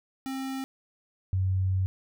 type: tone pair in turn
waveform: square / sine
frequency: 266.3 / 94.15 Hz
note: C4 / F#2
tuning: +31 / +31 cents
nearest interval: octave + tritone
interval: 1800 cents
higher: first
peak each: -32 / -23 dBFS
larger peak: second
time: 0.26-0.64 / 1.33-1.86 s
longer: second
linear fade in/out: 0 ms
effects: none